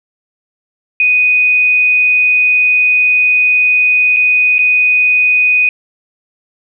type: tone with dropouts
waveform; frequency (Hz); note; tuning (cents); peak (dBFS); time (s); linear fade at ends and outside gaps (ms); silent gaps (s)
sine; 2489; D#7; 0; -7; 1-5.69; 2; 4.164-4.168 / 4.583-4.59
effects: none